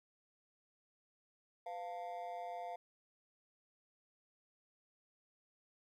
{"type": "tone with amplitude modulation", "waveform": "triangle", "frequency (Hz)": 698.5, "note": "F5", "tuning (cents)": 0, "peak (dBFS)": -36, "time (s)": [1.66, 2.76], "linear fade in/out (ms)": 5, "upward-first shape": "sine", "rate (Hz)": 194, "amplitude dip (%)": 90, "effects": ["13-bit"]}